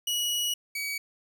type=tone pair in turn; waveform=sawtooth; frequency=2917 / 2269 Hz; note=F#7 / C#7; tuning=-25 / +40 cents; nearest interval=major third; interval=435 cents; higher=first; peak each=-23 / -27 dBFS; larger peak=first; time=0.07-0.54 / 0.75-0.98 s; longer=first; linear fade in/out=5 ms; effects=none